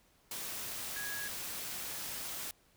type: tone in noise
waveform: sine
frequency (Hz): 1661.2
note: G#6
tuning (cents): 0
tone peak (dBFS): -40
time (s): 0.96-1.28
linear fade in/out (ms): 2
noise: white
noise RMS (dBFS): -41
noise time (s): 0.31-2.51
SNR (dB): -2
effects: pink hiss -68 dBFS RMS until 2.76 s